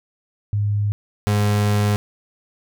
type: tone pair in turn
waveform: sine / 35% pulse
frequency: 103.2 / 103.61 Hz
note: G#2 / G#2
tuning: -10 / -4 cents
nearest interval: unison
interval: 6 cents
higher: second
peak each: -17 / -14 dBFS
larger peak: second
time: 0.53-0.92 / 1.27-1.96 s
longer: second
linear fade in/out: 0 ms
effects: none